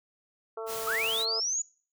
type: harmonic tone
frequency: 223.7 Hz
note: A3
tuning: 29 cents sharp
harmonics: 2 / 3 / 4 / 5 / 6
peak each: -35 / -41 / -45 / -45 / -44 dBFS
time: 0.57-1.4 s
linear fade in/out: 5 ms
type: noise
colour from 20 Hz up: white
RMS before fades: -38 dBFS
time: 0.66-1.26 s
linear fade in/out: 50 ms
type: linear sweep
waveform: sine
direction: up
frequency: 1210 to 6970 Hz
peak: -27 dBFS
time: 0.87-1.62 s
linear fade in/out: 5 ms
effects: noise-tail reverb RT60 0.4 s tail -22 dB re dry